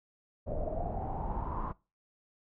brown noise with low-pass filter sweep, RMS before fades -35 dBFS, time 0.46-1.73 s, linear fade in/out 20 ms, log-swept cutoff 580 to 1100 Hz, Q 8.6, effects noise-tail reverb RT60 0.3 s tail -23 dB re dry

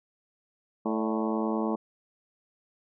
harmonic tone with a mistuned harmonic, 110 Hz, A2, in tune, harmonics 2 / 3 / 4 / 5 / 6 / 7 / 8 / 9 / 10, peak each -29 / -32 / -34 / -37 / -39 / -40 / -38 / -40 / -40 dBFS, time 0.85-1.76 s, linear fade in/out 10 ms, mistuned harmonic 5, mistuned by +64 cents, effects none

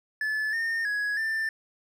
triangle tone with pitch steps, 1731 / 1824 / 1672 / 1781 Hz, A6 / A#6 / G#6 / A6, -29 / -38 / +11 / +21 cents, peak -24 dBFS, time 0.21-1.49 s, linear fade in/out 2 ms, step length 320 ms, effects none

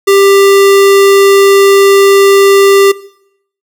square tone, 395.2 Hz, G4, 14 cents sharp, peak -4 dBFS, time 0.07-2.92 s, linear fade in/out 10 ms, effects noise-tail reverb RT60 0.7 s tail -19 dB re dry

